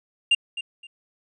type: tone with echo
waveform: triangle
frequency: 2794 Hz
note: F7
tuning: in tune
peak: -13 dBFS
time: 0.31-0.35 s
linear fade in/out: 5 ms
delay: 260 ms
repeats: 2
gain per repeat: -13 dB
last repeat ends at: 0.87 s
effects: resampled to 22050 Hz